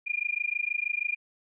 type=tone with amplitude modulation; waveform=sine; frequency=2417 Hz; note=D7; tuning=49 cents sharp; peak=-23 dBFS; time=0.06-1.16 s; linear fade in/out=20 ms; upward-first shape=sine; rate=26.3 Hz; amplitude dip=100%; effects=none